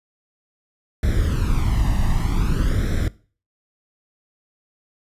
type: noise with flanger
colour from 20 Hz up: brown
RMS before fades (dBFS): -19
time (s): 1.03-3.08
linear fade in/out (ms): 2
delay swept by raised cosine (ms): 0.53 to 1.06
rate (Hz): 0.53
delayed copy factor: +0.75
effects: noise-tail reverb RT60 0.4 s tail -20 dB re dry + resampled to 32000 Hz